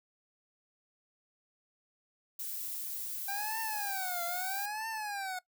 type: noise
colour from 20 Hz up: violet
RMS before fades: -39 dBFS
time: 2.39-4.66 s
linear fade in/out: 5 ms
type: tone with vibrato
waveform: 25% pulse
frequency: 787 Hz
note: G5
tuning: 7 cents sharp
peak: -32 dBFS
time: 3.28-5.39 s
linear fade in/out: 5 ms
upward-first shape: triangle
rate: 0.78 Hz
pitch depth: 240 cents each way
effects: noise-tail reverb RT60 0.1 s tail -19 dB re dry